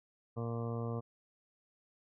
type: harmonic tone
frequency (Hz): 116.54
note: A#2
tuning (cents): 0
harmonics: 1 / 2 / 3 / 4 / 5 / 6 / 7 / 8 / 9 / 10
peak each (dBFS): -37 / -42 / -49 / -42 / -49 / -50 / -57 / -58 / -51 / -52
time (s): 0.36-1.01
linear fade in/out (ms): 20
effects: none